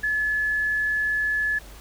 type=tone; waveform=sine; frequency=1715 Hz; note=A6; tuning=45 cents flat; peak=-21 dBFS; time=0.03-1.59 s; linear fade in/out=10 ms; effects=added 50 Hz sine -43 dBFS peak until 1.8 s + pink hiss -47 dBFS RMS until 1.8 s